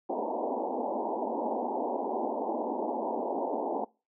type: band-pass noise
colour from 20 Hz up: white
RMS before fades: -32 dBFS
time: 0.09-3.85 s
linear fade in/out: 10 ms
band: 220 to 940 Hz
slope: 96 dB/octave
effects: noise-tail reverb RT60 0.3 s tail -24 dB re dry